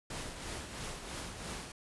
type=noise with tremolo; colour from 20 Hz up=pink; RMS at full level=-40 dBFS; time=0.1-1.72 s; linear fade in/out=5 ms; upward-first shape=triangle; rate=3 Hz; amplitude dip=55%; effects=resampled to 24000 Hz